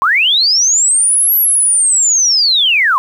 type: linear two-way sweep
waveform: sine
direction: up then down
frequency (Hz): 997 to 11840 to 997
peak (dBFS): -8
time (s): 0.02-2.98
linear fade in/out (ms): 0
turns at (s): 1.36
effects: 7-bit